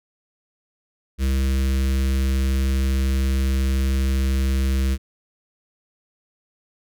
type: tone with notch filter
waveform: square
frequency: 66.4 Hz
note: C2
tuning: 26 cents sharp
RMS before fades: -20 dBFS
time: 1.18-4.98 s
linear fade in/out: 50 ms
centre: 800 Hz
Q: 0.55
effects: none